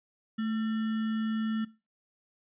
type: tone with sample-and-hold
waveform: sine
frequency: 220 Hz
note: A3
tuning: in tune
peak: -28 dBFS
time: 0.38-1.65 s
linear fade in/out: 10 ms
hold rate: 1575 Hz
effects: noise-tail reverb RT60 0.3 s tail -20 dB re dry + resampled to 8000 Hz